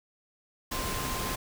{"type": "tone in noise", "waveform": "sine", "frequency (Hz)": 1045, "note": "C6", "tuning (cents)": -2, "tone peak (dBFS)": -38, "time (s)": [0.71, 1.36], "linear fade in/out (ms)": 10, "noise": "pink", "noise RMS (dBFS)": -33, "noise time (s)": [0.71, 1.36], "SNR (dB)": -8, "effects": []}